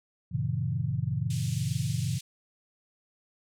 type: chord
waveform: sine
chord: G diminished seventh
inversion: none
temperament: equal with one note detuned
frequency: 95.87 / 116.54 / 138.59 / 164.81 Hz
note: G2 / Bb2 / Db3 / Fb3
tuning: -38 / 0 / 0 / 0 cents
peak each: -35 / -31 / -31 / -34 dBFS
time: 0.31-2.19 s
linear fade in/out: 20 ms
type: band-pass noise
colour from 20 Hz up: white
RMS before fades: -44 dBFS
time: 1.3-2.21 s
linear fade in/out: 5 ms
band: 2500 to 9300 Hz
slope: 24 dB/octave
effects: none